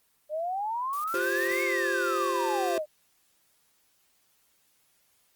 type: exponential two-way sweep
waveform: sine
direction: up then down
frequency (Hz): 592 to 2217 to 592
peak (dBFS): -28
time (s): 0.29-2.86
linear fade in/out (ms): 50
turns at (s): 1.63
type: noise bursts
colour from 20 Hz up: blue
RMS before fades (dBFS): -43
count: 5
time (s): 0.93-1.62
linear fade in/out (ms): 0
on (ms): 110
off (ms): 35
type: chord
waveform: square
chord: F suspended second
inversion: none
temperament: equal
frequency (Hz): 349.2 / 392 / 523.3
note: F4 / G4 / C5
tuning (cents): 0 / 0 / 0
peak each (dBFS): -33 / -33 / -33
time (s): 1.14-2.78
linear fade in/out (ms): 2
effects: white hiss -68 dBFS RMS until 5.35 s + Opus 24 kbps